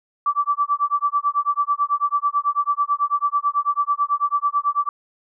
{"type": "tone with tremolo", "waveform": "sine", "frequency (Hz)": 1160, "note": "D6", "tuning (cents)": -22, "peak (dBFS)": -14, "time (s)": [0.26, 4.89], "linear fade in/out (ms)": 2, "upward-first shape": "sine", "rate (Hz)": 9.1, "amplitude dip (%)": 100, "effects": []}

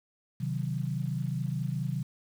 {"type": "chord", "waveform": "sine", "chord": "C diminished", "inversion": "none", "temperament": "equal", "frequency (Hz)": [130.81, 155.56, 185], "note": ["C3", "Eb3", "Gb3"], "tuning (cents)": [0, 0, 0], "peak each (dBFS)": [-32, -33, -36], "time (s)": [0.4, 2.03], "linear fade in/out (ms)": 10, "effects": ["9-bit"]}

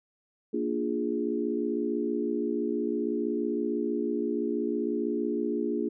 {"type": "chord", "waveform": "sine", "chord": "Bb dominant seventh", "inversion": "none", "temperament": "equal", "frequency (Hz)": [233.1, 293.7, 349.2, 415.3], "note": ["Bb3", "D4", "F4", "Ab4"], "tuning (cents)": [0, 0, 0, 0], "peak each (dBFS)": -32, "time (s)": [0.53, 5.89], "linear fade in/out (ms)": 10, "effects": []}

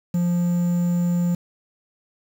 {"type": "tone with quantisation", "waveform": "triangle", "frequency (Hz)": 174.61, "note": "F3", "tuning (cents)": 0, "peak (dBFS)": -16, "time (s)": [0.14, 1.35], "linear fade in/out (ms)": 5, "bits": 7, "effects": []}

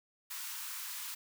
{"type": "high-pass noise", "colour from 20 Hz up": "white", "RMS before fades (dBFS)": -42, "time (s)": [0.3, 1.15], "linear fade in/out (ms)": 10, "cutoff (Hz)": 880, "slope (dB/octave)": 96, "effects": []}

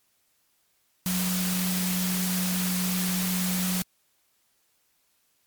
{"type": "tone in noise", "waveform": "sine", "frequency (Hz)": 182.8, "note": "F#3", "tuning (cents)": -21, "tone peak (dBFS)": -26, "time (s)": [1.06, 3.82], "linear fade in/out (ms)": 0, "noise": "white", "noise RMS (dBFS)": -30, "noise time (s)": [1.06, 3.82], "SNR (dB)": 1, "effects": ["white hiss -69 dBFS RMS until 5.46 s", "MP3 96 kbps"]}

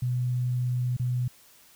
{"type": "tone with dropouts", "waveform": "sine", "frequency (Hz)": 124.3, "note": "B2", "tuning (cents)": 12, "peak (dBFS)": -24, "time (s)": [0.02, 1.28], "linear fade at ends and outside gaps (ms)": 5, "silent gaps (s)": [0.967, 0.996], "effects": ["white hiss -56 dBFS RMS until 1.75 s"]}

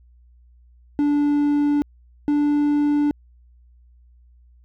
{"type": "tone pair in turn", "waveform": "triangle", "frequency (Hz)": [291.1, 292.8], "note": ["D4", "D4"], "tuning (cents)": [-15, -5], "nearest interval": "unison", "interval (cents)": 10, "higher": "second", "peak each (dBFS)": -14, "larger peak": "neither", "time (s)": [[0.99, 1.82], [2.28, 3.11]], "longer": "neither", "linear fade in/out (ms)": 0, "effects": ["added 60 Hz sine -49 dBFS peak until 4.64 s"]}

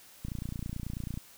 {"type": "click train", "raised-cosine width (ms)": 5, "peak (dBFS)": -24, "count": 28, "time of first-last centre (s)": [0.25, 1.175], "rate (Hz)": 29.2, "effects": ["white hiss -55 dBFS RMS until 1.37 s"]}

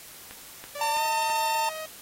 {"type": "click train", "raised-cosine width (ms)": 0.3, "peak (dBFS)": -25, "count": 4, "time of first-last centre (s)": [0.31, 1.3], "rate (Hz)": 3.03}
{"type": "tone with pitch glide", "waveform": "sawtooth", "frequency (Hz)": [581, 629.9], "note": ["D5", "D#5"], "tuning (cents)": [-19, 21], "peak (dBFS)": -31, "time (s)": [0.75, 1.86], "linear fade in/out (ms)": 5, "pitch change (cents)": 140, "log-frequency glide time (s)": [0.91, 1.02]}
{"type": "tone", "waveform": "45% pulse", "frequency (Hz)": 902, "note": "A5", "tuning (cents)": 43, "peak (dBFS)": -24, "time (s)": [0.81, 1.69], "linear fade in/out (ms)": 2}
{"effects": ["white hiss -46 dBFS RMS until 2.01 s", "AAC 48 kbps"]}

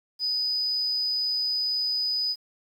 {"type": "tone", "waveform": "sine", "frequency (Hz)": 4981, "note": "D#8", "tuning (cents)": 1, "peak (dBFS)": -23, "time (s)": [0.19, 2.36], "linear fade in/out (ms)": 50, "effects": ["tanh soft clip ceiling -19 dBFS", "9-bit"]}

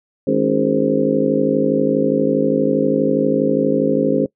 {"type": "harmonic tone with a mistuned harmonic", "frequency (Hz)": 52.4, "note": "G#1", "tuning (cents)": 16, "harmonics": [3, 4, 5, 6, 7, 8, 9, 10], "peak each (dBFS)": [-26, -22, -18, -25, -27, -20, -25, -20], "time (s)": [0.27, 4.26], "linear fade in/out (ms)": 5, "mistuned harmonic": 5, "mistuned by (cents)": 84, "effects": ["noise-tail reverb RT60 0.1 s tail -22 dB re dry"]}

